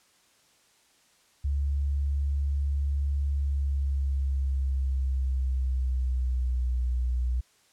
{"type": "tone with pitch glide", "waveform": "sine", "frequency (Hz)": [70.4, 61.64], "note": ["C#2", "B1"], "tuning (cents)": [27, -3], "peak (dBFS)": -24, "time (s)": [1.44, 7.41], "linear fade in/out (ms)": 10, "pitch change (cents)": -230, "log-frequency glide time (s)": [3.33, 6.8], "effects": ["white hiss -63 dBFS RMS until 7.72 s", "low-pass 9000 Hz 12 dB/octave"]}